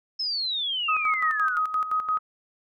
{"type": "exponential sweep", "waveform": "sine", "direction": "down", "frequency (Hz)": [5290, 1388], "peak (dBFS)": -25, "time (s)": [0.19, 1.59], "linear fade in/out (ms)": 10}
{"type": "tone with tremolo", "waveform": "sine", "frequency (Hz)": 1259, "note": "D#6", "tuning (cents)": 20, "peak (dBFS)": -21, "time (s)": [0.88, 2.19], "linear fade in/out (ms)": 10, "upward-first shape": "square", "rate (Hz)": 5.8, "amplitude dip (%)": 65}
{"effects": []}